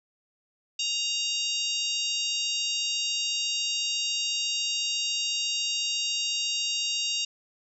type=harmonic tone; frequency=934 Hz; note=A#5; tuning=3 cents sharp; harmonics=3 / 4 / 5 / 6 / 7 / 8; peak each=-30 / -32 / -34 / -36 / -37 / -38 dBFS; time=0.79-7.25 s; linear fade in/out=5 ms; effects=none